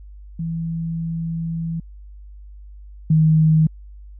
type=tone pair in turn; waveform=sine; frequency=164.81 / 157.49 Hz; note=E3 / D#3; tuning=0 / +21 cents; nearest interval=minor second; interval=79 cents; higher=first; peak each=-22 / -11 dBFS; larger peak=second; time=0.39-1.8 / 3.1-3.67 s; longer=first; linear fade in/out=5 ms; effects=added 50 Hz sine -37 dBFS peak until 4.19 s